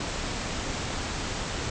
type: low-pass noise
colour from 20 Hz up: pink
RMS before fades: -32 dBFS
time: 0-1.7 s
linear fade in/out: 5 ms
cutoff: 8000 Hz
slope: 96 dB/octave
effects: none